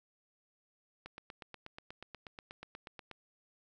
click train, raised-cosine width 0.3 ms, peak -30 dBFS, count 18, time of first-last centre 1.06-3.113 s, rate 8.28 Hz, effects none

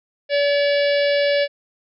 harmonic tone, 572 Hz, D5, 46 cents flat, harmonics 1 / 3 / 4 / 5 / 6 / 7 / 8 / 9, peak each -16 / -26 / -28 / -30 / -32 / -33 / -34 / -35 dBFS, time 0.29-1.48 s, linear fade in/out 50 ms, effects none

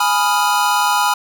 square chord, F half-diminished seventh, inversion first, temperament equal, 830.6 / 987.8 / 1244.5 / 1396.9 Hz, Ab5 / Cb6 / Eb6 / F6, 0 / 0 / 0 / 0 cents, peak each -19 / -18 / -22 / -22 dBFS, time 0-1.14 s, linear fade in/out 5 ms, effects none

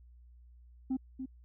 sine tone with echo, 261.4 Hz, C4, 1 cent flat, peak -27 dBFS, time 0.9-0.97 s, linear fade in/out 10 ms, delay 290 ms, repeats 1, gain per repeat -9 dB, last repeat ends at 1.26 s, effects tanh soft clip ceiling -28 dBFS + added 60 Hz sine -54 dBFS peak until 1.44 s

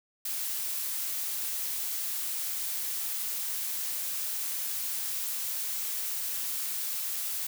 blue noise, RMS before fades -33 dBFS, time 0.25-7.47 s, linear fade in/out 5 ms, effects none

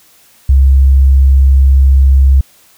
sine tone, 67.3 Hz, C2, 49 cents sharp, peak -3 dBFS, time 0.49-2.41 s, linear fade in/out 5 ms, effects white hiss -46 dBFS RMS until 2.77 s

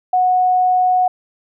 sine tone, 734 Hz, F#5, 14 cents flat, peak -11 dBFS, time 0.13-1.08 s, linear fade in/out 5 ms, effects none

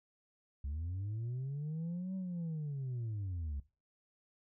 sine linear two-way sweep, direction up then down, 67.3 to 191.3 to 67.3 Hz, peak -34 dBFS, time 0.64-3.6 s, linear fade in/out 5 ms, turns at 2.15 s, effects noise-tail reverb RT60 0.3 s tail -19 dB re dry + tanh soft clip ceiling -35 dBFS

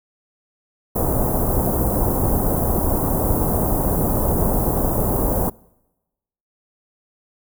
pink band-stop noise, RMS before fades -19 dBFS, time 0.95-5.5 s, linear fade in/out 10 ms, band 900 to 12000 Hz, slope 24 dB/octave, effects noise-tail reverb RT60 1.0 s tail -25 dB re dry

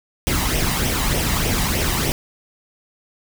pink noise with flanger, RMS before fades -20 dBFS, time 0.27-2.12 s, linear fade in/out 0 ms, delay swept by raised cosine 0.34 to 1.05 ms, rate 3.3 Hz, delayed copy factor +0.55, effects none

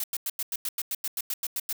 blue noise bursts, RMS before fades -30 dBFS, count 14, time 0-1.728 s, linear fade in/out 2 ms, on 38 ms, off 92 ms, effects none

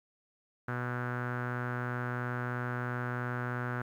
sawtooth tone with low-pass filter, 123 Hz, B2, 7 cents flat, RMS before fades -35 dBFS, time 0.68-3.82 s, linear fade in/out 5 ms, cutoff 1500 Hz, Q 5.4, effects 11-bit

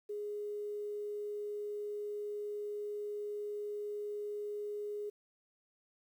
sine tone with quantisation, 415.3 Hz, G#4, in tune, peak -37 dBFS, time 0.09-5.1 s, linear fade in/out 10 ms, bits 11, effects none

